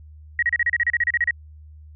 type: tone bursts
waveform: sine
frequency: 1899 Hz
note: A#6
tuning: 32 cents sharp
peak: -16 dBFS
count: 14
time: 0.39-1.309 s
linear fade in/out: 2 ms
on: 35 ms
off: 33 ms
effects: added 76 Hz sine -41 dBFS peak until 1.95 s